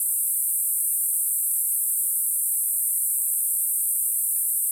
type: band-pass noise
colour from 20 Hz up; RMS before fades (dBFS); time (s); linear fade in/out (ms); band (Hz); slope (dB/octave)
pink; -24; 0-4.71; 2; 8300 to 14000; 96
effects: none